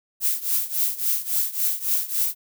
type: noise with tremolo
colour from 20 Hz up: violet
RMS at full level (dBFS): -20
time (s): 0.2-2.35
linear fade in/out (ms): 50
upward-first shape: triangle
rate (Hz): 3.6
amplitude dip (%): 90
effects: none